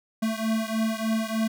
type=beating tone pair; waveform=square; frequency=220.6 / 223.9 Hz; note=A3 / A3; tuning=+5 / +30 cents; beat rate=3.3 Hz; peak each=-27 / -29 dBFS; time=0.22-1.48 s; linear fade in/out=10 ms; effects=none